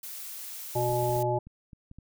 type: noise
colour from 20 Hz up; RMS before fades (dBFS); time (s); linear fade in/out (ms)
blue; -40; 0.03-1.23; 5
type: harmonic tone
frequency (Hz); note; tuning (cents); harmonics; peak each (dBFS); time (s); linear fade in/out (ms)
121.7; B2; -25; 1 / 3 / 5 / 7; -30 / -30 / -30 / -30; 0.75-1.39; 10
type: clicks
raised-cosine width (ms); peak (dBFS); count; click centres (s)
5; -34; 9; 0.895 / 0.928 / 1.03 / 1.095 / 1.165 / 1.47 / 1.732 / 1.914 / 1.986
effects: none